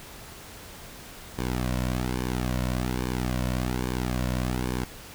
sawtooth tone with flanger, 62.4 Hz, B1, 19 cents sharp, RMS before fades -28 dBFS, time 1.38-4.85 s, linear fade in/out 10 ms, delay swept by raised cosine 1.5 to 2.49 ms, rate 1.2 Hz, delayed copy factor -0.85, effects pink hiss -44 dBFS RMS until 5.14 s

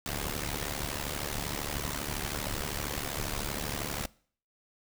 pink noise with amplitude modulation, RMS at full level -31 dBFS, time 0.06-4.06 s, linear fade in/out 0 ms, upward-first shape sine, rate 72.7 Hz, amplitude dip 85%, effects noise-tail reverb RT60 0.5 s tail -22 dB re dry

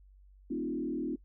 sine tone with frequency modulation, 293.7 Hz, D4, in tune, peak -31 dBFS, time 0.5-1.16 s, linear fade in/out 10 ms, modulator 39.6 Hz, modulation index 1.5, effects noise-tail reverb RT60 0.1 s tail -21 dB re dry + added 48 Hz sine -55 dBFS peak until 1.24 s

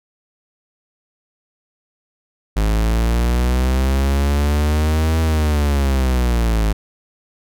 45% pulse linear two-way sweep, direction up then down, 51.7 to 81 to 51.7 Hz, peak -14 dBFS, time 2.56-6.73 s, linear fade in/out 10 ms, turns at 5.2 s, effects none

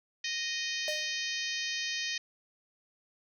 harmonic tone, 620 Hz, D#5, 6 cents flat, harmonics 3 / 4 / 5 / 6 / 7 / 8 / 9 / 10, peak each -38 / -39 / -40 / -41 / -41 / -42 / -43 / -43 dBFS, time 0.24-2.18 s, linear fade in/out 5 ms
square tone with exponential decay, 609 Hz, D#5, 37 cents flat, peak -32 dBFS, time 0.88-1.19 s, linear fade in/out 1 ms, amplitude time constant 66 ms
effects none

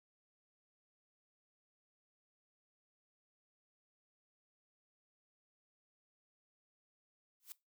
blue noise with exponential growth, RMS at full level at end -45 dBFS, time 7.4-7.52 s, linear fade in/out 0 ms, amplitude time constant 26 ms, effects noise-tail reverb RT60 0.2 s tail -19 dB re dry

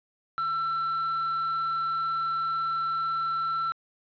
triangle tone with quantisation, 1341 Hz, E6, 29 cents sharp, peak -24 dBFS, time 0.38-3.72 s, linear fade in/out 0 ms, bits 7, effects resampled to 11025 Hz

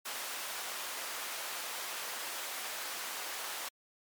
pink high-pass noise, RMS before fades -40 dBFS, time 0.05-3.69 s, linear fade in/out 10 ms, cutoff 770 Hz, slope 12 dB/octave, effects MP3 96 kbps

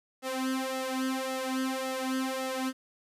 sawtooth tone with flanger, 261.6 Hz, C4, in tune, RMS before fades -32 dBFS, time 0.22-2.73 s, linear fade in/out 50 ms, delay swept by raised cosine 1.5 to 3.2 ms, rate 1.8 Hz, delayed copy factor +0.85, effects resampled to 32000 Hz + 10-bit

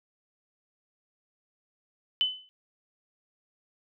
sine tone with exponential decay, 3021 Hz, F#7, 35 cents sharp, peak -19 dBFS, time 2.21-2.49 s, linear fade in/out 0 ms, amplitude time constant 59 ms, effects none

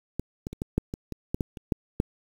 clicks, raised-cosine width 3 ms, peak -15 / -19 / -24 / -16 / -9 / -19 / -21 / -13 / -13 / -26 / -10 / -9 dBFS, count 12, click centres 0.196 / 0.469 / 0.53 / 0.619 / 0.78 / 0.939 / 1.123 / 1.345 / 1.408 / 1.572 / 1.722 / 2.001 s, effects 7-bit

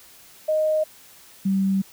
sine tone pair in turn, 621 / 193.47 Hz, D#5 / G3, -3 / -22 cents, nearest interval octave + minor sixth, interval 2019 cents, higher first, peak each -18 dBFS, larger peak neither, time 0.48-0.84 / 1.45-1.82 s, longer second, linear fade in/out 10 ms, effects white hiss -49 dBFS RMS until 1.92 s

